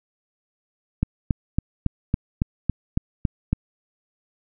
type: click train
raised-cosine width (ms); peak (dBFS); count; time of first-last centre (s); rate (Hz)
5; -7; 10; 1.03-3.53; 3.6
effects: none